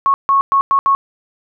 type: tone bursts at uneven times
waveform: sine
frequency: 1100 Hz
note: C#6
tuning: 14 cents flat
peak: -9 dBFS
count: 5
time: 0.06-0.14 / 0.29-0.41 / 0.52-0.61 / 0.71-0.79 / 0.86-0.95 s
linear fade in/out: 0 ms
effects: none